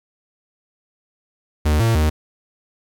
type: tone with pitch steps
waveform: 45% pulse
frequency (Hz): 75.8 / 114.1 / 77.1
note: D#2 / A#2 / D#2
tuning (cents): -45 / -37 / -15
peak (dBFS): -14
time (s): 1.65-2.1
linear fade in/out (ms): 10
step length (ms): 150
effects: 8-bit

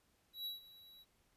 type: tone with ADSR envelope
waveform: square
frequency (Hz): 3903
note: B7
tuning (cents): -21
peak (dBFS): -40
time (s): 0.33-1.05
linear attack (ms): 130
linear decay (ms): 140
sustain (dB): -18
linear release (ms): 34
effects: pink hiss -75 dBFS RMS until 1.36 s + resampled to 32000 Hz

